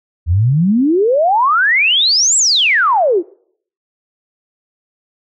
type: exponential two-way sweep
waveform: sine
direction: up then down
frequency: 77.78 to 7902 to 313.8 Hz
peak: -9 dBFS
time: 0.26-3.23 s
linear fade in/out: 50 ms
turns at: 2.37 s
effects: noise-tail reverb RT60 0.6 s tail -23 dB re dry